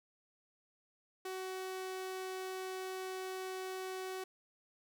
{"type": "tone", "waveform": "sawtooth", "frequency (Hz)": 375.2, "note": "F#4", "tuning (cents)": 24, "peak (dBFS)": -36, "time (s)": [1.25, 4.24], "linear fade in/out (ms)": 5, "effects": []}